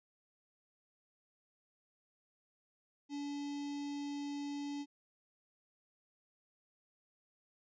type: tone with notch filter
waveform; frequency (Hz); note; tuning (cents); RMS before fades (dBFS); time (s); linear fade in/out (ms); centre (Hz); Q
square; 286.4; D4; -43; -41; 3.09-4.86; 50; 1400; 0.78
effects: resampled to 16000 Hz